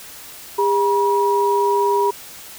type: tone pair together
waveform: sine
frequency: 404.5 / 962 Hz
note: G#4 / B5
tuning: -46 / -46 cents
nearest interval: octave + minor third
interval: 1500 cents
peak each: -17 dBFS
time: 0.58-2.11 s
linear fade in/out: 10 ms
effects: white hiss -38 dBFS RMS until 2.58 s